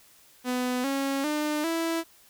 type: tone with pitch steps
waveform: sawtooth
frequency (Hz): 250 / 274.2 / 300.8 / 329.9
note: B3 / C#4 / D4 / E4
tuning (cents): +21 / -19 / +42 / +1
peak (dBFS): -22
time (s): 0.44-2.04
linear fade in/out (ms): 50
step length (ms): 400
effects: white hiss -57 dBFS RMS until 2.29 s